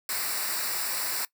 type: noise with comb filter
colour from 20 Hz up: white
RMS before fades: -30 dBFS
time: 0.09-1.25 s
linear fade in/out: 2 ms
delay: 0.31 ms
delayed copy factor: -0.75
effects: noise-tail reverb RT60 0.1 s tail -21 dB re dry